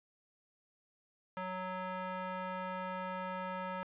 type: tone with band-pass filter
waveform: square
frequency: 185 Hz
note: F#3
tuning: in tune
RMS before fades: -40 dBFS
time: 1.37-3.83 s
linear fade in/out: 0 ms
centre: 1100 Hz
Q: 1.3
effects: resampled to 8000 Hz + 11-bit